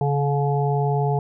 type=harmonic tone with a mistuned harmonic; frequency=142.5 Hz; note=C#3; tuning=48 cents sharp; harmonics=1 / 3 / 5 / 6; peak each=-20 / -25 / -27 / -28 dBFS; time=0.01-1.19 s; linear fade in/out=2 ms; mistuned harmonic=1; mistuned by=-22 cents; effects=none